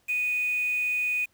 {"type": "tone with quantisation", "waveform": "sine", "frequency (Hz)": 2481, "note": "D#7", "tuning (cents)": -6, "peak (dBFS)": -24, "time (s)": [0.08, 1.26], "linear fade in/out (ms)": 20, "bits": 7, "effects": ["pink hiss -67 dBFS RMS until 1.33 s"]}